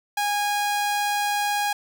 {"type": "tone", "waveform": "sawtooth", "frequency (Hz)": 822, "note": "G#5", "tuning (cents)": -18, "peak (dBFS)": -18, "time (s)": [0.17, 1.73], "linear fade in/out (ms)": 5, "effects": []}